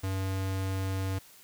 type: tone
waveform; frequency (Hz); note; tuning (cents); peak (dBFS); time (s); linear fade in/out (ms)
square; 95.6; G2; -43; -30; 0.03-1.19; 10
effects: white hiss -55 dBFS RMS until 1.43 s